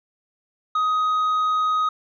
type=tone with tanh clipping; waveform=triangle; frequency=1255 Hz; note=D#6; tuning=15 cents sharp; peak=-19 dBFS; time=0.75-1.89 s; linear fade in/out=5 ms; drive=8 dB; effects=none